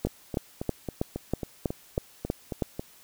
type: two click trains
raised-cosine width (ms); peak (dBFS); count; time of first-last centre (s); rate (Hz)
2; -12 / -18; 9 / 11; 0.05-2.622 / 0.07-2.795; 3.11 / 3.67
effects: white hiss -55 dBFS RMS until 3.03 s